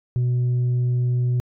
sine tone, 123.47 Hz, B2, in tune, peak -15 dBFS, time 0.16-1.4 s, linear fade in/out 0 ms, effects tanh soft clip ceiling -17 dBFS

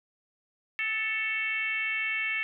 sine tone with frequency modulation, 2217 Hz, C#7, in tune, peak -27 dBFS, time 0.79-2.43 s, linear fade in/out 0 ms, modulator 458 Hz, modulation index 1.1, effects none

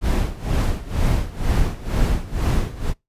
brown noise with tremolo, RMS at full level -17 dBFS, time 0.01-2.94 s, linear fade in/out 50 ms, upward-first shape sine, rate 2.1 Hz, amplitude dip 85%, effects noise-tail reverb RT60 0.2 s tail -25 dB re dry + resampled to 32000 Hz

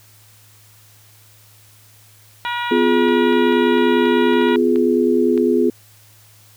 harmonic tone, 480 Hz, B4, 49 cents flat, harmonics 2 / 3 / 4 / 5 / 6 / 7 / 8, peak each -23 / -27 / -29 / -31 / -33 / -34 / -35 dBFS, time 2.45-4.56 s, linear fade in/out 0 ms
sine chord, F diminished, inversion second, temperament just, 251.4 / 349.2 / 419.1 Hz, Cb4 / F4 / Ab4, +31 / 0 / +16 cents, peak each -17 dBFS, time 2.71-5.7 s, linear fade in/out 5 ms
clicks, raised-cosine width 0.3 ms, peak -18 dBFS, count 10, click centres 3.086 / 3.328 / 3.525 / 3.781 / 4.056 / 4.334 / 4.414 / 4.487 / 4.759 / 5.377 s
effects added 106 Hz sine -50 dBFS peak until 6.56 s + white hiss -50 dBFS RMS until 6.56 s

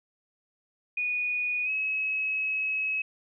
sine tone with pitch glide, 2466 to 2566 Hz, D#7 to E7, -16 to -47 cents, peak -26 dBFS, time 0.97-3.02 s, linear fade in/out 5 ms, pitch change +69 cents, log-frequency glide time 1.64-1.7 s, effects none

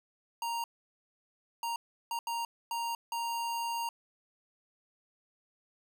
square tone bursts at uneven times, 932.3 Hz, A#5, in tune, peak -33 dBFS, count 6, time 0.42-0.64 / 1.63-1.76 / 2.11-2.19 / 2.27-2.45 / 2.71-2.95 / 3.12-3.89 s, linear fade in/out 2 ms, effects none

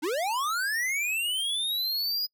square linear sweep, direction up, 277.6 to 4959 Hz, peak -27 dBFS, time 0.02-2.27 s, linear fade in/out 20 ms, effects noise-tail reverb RT60 0.1 s tail -25 dB re dry

